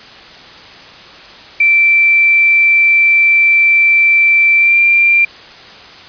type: tone with pitch glide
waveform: sine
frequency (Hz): 2340 to 2373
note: D7 to D7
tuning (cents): -7 to +17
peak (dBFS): -6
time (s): 1.6-5.25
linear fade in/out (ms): 5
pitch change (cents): +24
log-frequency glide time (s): 4.57-4.79
effects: white hiss -35 dBFS RMS until 6.08 s + resampled to 11025 Hz